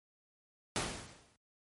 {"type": "noise with exponential decay", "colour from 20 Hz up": "pink", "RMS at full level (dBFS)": -31, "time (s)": [0.76, 1.36], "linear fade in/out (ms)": 1, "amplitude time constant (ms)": 130, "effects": ["high-pass 60 Hz 12 dB/octave", "MP3 48 kbps"]}